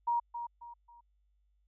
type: tone with echo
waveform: sine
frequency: 946 Hz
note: A#5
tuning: 25 cents sharp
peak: -27 dBFS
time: 0.07-0.2 s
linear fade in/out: 10 ms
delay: 270 ms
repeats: 3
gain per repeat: -9 dB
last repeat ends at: 1.01 s
effects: added 50 Hz sine -69 dBFS peak until 1.67 s